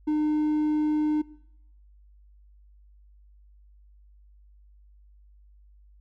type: tone with hard clipping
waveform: sine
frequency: 303.7 Hz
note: D#4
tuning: 42 cents flat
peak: -23 dBFS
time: 0.07-1.22 s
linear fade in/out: 10 ms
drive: 3 dB
effects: noise-tail reverb RT60 0.8 s tail -21 dB re dry + added 50 Hz sine -52 dBFS peak until 6 s